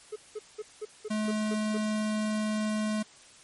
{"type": "tone bursts", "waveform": "triangle", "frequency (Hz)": 426.7, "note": "G#4", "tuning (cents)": 47, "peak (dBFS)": -31, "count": 8, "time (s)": [0.12, 1.778], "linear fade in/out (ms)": 10, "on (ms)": 41, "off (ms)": 190}
{"type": "tone", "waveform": "square", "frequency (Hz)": 214.2, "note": "A3", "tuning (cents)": -46, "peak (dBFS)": -28, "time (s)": [1.1, 3.03], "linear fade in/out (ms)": 10}
{"effects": ["white hiss -54 dBFS RMS until 3.43 s", "MP3 48 kbps"]}